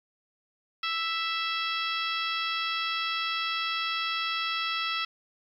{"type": "harmonic tone", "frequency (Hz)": 660, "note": "E5", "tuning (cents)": 2, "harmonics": [2, 3, 4, 5, 6, 7, 8], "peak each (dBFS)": [-32, -37, -34, -34, -39, -42, -40], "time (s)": [0.83, 5.05], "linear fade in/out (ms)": 5, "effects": ["10-bit"]}